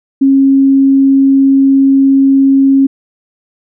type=tone; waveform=sine; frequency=271.7 Hz; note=C#4; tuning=35 cents flat; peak=-4 dBFS; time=0.21-2.87 s; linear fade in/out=10 ms; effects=none

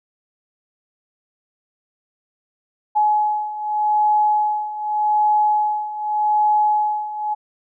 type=beating tone pair; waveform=sine; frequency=845 / 845.84 Hz; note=G#5 / G#5; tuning=+30 / +31 cents; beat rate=0.84 Hz; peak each=-21 / -17 dBFS; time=2.95-7.35 s; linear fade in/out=20 ms; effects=none

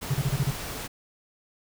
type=noise; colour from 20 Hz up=pink; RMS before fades=-35 dBFS; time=0.01-0.88 s; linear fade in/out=20 ms
type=tone bursts; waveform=triangle; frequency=137.4 Hz; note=C#3; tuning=15 cents flat; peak=-19 dBFS; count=6; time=0.1-0.51 s; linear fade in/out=10 ms; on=45 ms; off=28 ms
effects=none

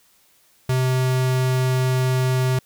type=tone; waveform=square; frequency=128.9 Hz; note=C3; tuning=26 cents flat; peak=-18 dBFS; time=0.69-2.59 s; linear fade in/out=5 ms; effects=white hiss -58 dBFS RMS until 2.65 s

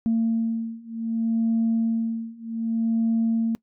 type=beating tone pair; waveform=sine; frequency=226.7 / 227.35 Hz; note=A#3 / A#3; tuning=-48 / -43 cents; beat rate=0.65 Hz; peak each=-24 / -23 dBFS; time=0.06-3.55 s; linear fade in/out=0 ms; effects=noise-tail reverb RT60 0.1 s tail -23 dB re dry + tanh soft clip ceiling -15 dBFS

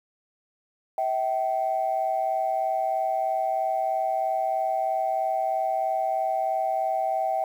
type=tone pair together; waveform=sine; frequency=646.9 / 770 Hz; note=E5 / G5; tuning=-33 / -31 cents; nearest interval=minor third; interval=302 cents; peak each=-26 / -24 dBFS; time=0.98-7.44 s; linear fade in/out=2 ms; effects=tanh soft clip ceiling -16 dBFS + 9-bit

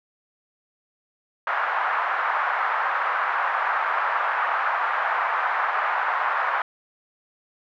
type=band-pass noise; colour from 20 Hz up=white; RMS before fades=-24 dBFS; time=1.47-6.62 s; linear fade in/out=2 ms; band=790 to 1500 Hz; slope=24 dB/octave; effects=none

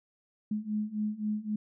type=beating tone pair; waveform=sine; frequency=210 / 213.8 Hz; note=G#3 / A3; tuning=+19 / -49 cents; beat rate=3.8 Hz; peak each=-34 / -32 dBFS; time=0.51-1.56 s; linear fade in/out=5 ms; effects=none

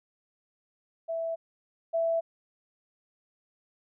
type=tone pair in turn; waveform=sine; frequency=659.3 / 662.2 Hz; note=E5 / E5; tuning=0 / +8 cents; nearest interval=unison; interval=8 cents; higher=second; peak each=-29 / -24 dBFS; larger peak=second; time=1.08-1.36 / 1.93-2.21 s; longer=neither; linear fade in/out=20 ms; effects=none

